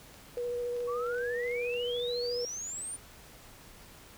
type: clicks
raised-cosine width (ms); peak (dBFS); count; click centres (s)
0.2; -35; 12; 0.142 / 0.379 / 0.766 / 0.805 / 1.065 / 1.146 / 1.183 / 1.435 / 1.478 / 1.514 / 1.739 / 1.999
type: tone with vibrato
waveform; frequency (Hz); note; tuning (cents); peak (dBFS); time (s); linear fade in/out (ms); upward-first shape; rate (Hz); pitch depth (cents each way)
sine; 484.4; B4; -34; -31; 0.37-2.45; 2; sine; 14; 13
type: exponential sweep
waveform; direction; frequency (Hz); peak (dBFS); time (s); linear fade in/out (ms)
sine; up; 1108.7 to 9397; -36; 0.87-2.97; 20
effects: pink hiss -53 dBFS RMS until 4.17 s